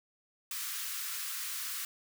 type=high-pass noise; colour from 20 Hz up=white; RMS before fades=-38 dBFS; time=0.51-1.85 s; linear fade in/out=2 ms; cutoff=1100 Hz; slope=48 dB/octave; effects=none